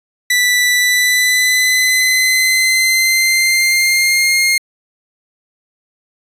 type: tone with pitch glide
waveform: sawtooth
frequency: 1975.5 to 2130 Hz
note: B6 to C7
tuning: 0 to +30 cents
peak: -7 dBFS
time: 0.3-4.58 s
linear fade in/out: 5 ms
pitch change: +130 cents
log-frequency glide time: 0.77-4.36 s
effects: resampled to 32000 Hz